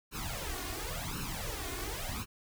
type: noise with flanger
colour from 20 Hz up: pink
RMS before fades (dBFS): -38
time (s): 0.11-2.26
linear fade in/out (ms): 50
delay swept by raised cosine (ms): 0.73 to 2.83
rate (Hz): 0.93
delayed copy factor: +0.85
effects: none